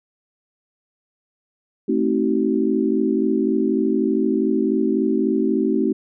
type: chord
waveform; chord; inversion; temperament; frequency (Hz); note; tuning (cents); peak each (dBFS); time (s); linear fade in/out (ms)
sine; A diminished seventh; none; just; 220 / 264 / 316.8 / 380.2; A3 / C4 / Eb4 / Gb4; 0 / +16 / +31 / +47; -22; 1.88-5.93; 10
effects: none